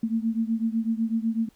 sine beating tone pair, 222.9 / 230.9 Hz, A3 / A#3, +23 / -16 cents, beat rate 8 Hz, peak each -25 / -27 dBFS, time 0.03-1.49 s, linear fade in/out 5 ms, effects pink hiss -63 dBFS RMS until 1.55 s

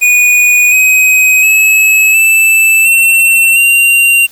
square tone with pitch steps, 2464 / 2522 / 2581 / 2641 / 2703 / 2766 Hz, D#7 / D#7 / E7 / E7 / E7 / F7, -17 / +23 / -37 / +3 / +43 / -17 cents, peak -5 dBFS, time 0.01-4.27 s, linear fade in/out 20 ms, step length 710 ms, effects white hiss -39 dBFS RMS until 4.31 s

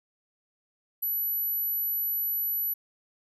sine tone, 11850 Hz, F#9, 1 cent sharp, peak -26 dBFS, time 1.02-2.74 s, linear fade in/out 10 ms, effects none

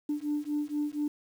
sine beating tone pair, 293.7 / 297.9 Hz, D4 / D4, 0 / +25 cents, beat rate 4.2 Hz, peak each -31 dBFS, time 0.09-1.08 s, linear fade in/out 5 ms, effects tanh soft clip ceiling -23 dBFS + 9-bit

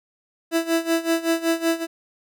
30% pulse tone with tremolo, 330.5 Hz, E4, 5 cents sharp, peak -14 dBFS, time 0.51-1.87 s, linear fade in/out 50 ms, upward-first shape sine, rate 5.3 Hz, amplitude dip 85%, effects none

